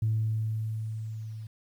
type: tone with level ramp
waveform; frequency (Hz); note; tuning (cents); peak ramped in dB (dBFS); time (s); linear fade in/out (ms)
sine; 110; A2; 0; -22 to -37; 0.02-1.47; 5
effects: tanh soft clip ceiling -19 dBFS + 10-bit